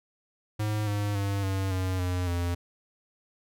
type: tone with pitch steps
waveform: square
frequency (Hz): 106.4 / 102.89 / 99.5 / 96.23 / 93.06 / 89.99 / 87.02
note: G#2 / G#2 / G2 / G2 / F#2 / F#2 / F2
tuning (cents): +42 / -16 / +26 / -32 / +10 / -48 / -6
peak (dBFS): -27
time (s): 0.59-2.55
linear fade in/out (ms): 10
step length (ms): 280
effects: none